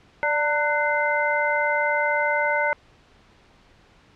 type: tone cluster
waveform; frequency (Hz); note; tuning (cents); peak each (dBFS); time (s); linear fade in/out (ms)
sine; 586 / 906 / 1491 / 2073; D5 / A#5 / F#6 / C7; -4 / -50 / +13 / -17; -25; 0.23-2.73; 0
effects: pink hiss -55 dBFS RMS until 4.15 s + low-pass 4000 Hz 12 dB/octave